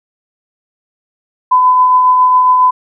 sine tone with tremolo, 1008 Hz, B5, 35 cents sharp, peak -4 dBFS, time 1.51-2.71 s, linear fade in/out 10 ms, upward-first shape triangle, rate 7.3 Hz, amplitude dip 30%, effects none

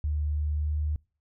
sine tone with pitch glide, 74.7 to 75.48 Hz, D2 to D2, +30 to +48 cents, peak -25 dBFS, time 0.04-0.96 s, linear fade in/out 0 ms, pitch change +18 cents, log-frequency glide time 0.43-0.79 s, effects noise-tail reverb RT60 0.4 s tail -26 dB re dry

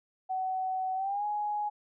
sine tone with pitch glide, 752 to 834.4 Hz, F#5 to G#5, +28 to +8 cents, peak -29 dBFS, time 0.29-1.7 s, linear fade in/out 20 ms, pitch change +180 cents, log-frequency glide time 0.95-1.25 s, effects none

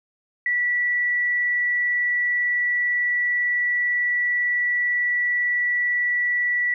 sine tone, 1953 Hz, B6, 20 cents flat, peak -19 dBFS, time 0.46-6.74 s, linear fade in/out 2 ms, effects none

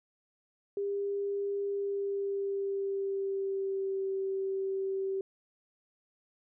sine tone with pitch glide, 401 to 386.4 Hz, G4 to G4, +39 to -25 cents, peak -30 dBFS, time 0.77-5.21 s, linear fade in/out 2 ms, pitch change -64 cents, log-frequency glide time 1.63-4.08 s, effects none

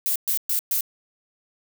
violet noise bursts, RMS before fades -23 dBFS, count 4, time 0.06-0.808 s, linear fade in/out 0 ms, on 97 ms, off 120 ms, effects none

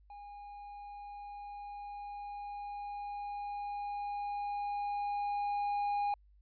triangle tone with level ramp, 817 Hz, G#5, 29 cents flat, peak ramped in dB -45 to -28 dBFS, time 0.1-6.14 s, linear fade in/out 2 ms, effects added 50 Hz sine -60 dBFS peak until 6.41 s + resampled to 11025 Hz

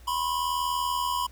square tone pair together, 987 / 1067.5 Hz, B5 / C6, -1 / +34 cents, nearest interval minor second, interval 135 cents, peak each -28 / -31 dBFS, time 0.07-1.27 s, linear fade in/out 10 ms, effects added 60 Hz sine -46 dBFS peak until 1.31 s + pink hiss -57 dBFS RMS until 1.31 s

